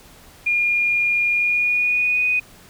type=tone with pitch glide; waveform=sine; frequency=2420 to 2487 Hz; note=D#7 to D#7; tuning=-49 to -1 cents; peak=-16 dBFS; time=0.46-2.4 s; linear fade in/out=10 ms; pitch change=+48 cents; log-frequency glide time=1.31-2.29 s; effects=pink hiss -47 dBFS RMS until 2.69 s